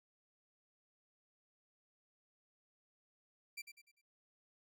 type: tone with echo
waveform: sawtooth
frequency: 2349 Hz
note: D7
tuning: in tune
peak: -40 dBFS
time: 3.57-3.62 s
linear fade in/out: 10 ms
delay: 99 ms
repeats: 4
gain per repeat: -8 dB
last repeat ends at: 4.016 s
effects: none